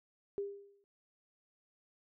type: tone with exponential decay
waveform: sine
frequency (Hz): 401.2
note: G4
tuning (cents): +40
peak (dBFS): -32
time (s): 0.38-0.84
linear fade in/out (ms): 0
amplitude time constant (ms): 100
effects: none